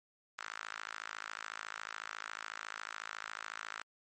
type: tone with high-pass filter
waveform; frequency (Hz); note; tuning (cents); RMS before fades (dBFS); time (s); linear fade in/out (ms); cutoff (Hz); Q
sawtooth; 54; A1; -32; -45; 0.38-3.82; 5; 1400; 3
effects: MP3 32 kbps